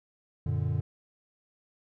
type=chord; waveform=triangle; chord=Gb augmented; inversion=none; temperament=equal; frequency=92.5 / 116.54 / 146.83 Hz; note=Gb2 / Bb2 / D3; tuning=0 / 0 / 0 cents; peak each=-29 dBFS; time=0.46-0.81 s; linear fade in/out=5 ms; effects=none